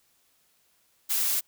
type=noise; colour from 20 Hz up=blue; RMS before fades=-26 dBFS; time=1.09-1.41 s; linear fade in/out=20 ms; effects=white hiss -67 dBFS RMS until 1.47 s